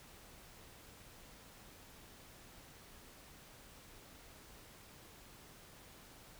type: silence
effects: pink hiss -58 dBFS RMS until 6.39 s

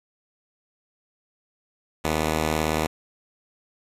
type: tone pair together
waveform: 5% pulse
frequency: 78.1 / 246.5 Hz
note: D#2 / B3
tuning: +7 / -3 cents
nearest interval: octave + minor sixth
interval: 1990 cents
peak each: -11 / -22 dBFS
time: 2.04-2.87 s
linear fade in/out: 10 ms
effects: resampled to 32000 Hz

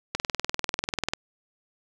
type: click train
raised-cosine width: 0.2 ms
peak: -8 dBFS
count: 21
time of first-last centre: 0.15-1.135 s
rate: 20.3 Hz
effects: none

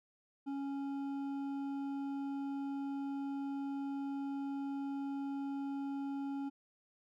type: tone with hard clipping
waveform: triangle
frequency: 277.2 Hz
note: C#4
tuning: in tune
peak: -38 dBFS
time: 0.46-6.5 s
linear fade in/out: 20 ms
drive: 11 dB
effects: MP3 96 kbps

